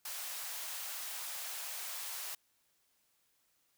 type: high-pass noise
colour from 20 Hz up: white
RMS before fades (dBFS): -42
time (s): 0.05-2.35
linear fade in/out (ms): 5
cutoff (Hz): 600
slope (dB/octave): 24
effects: white hiss -75 dBFS RMS until 3.77 s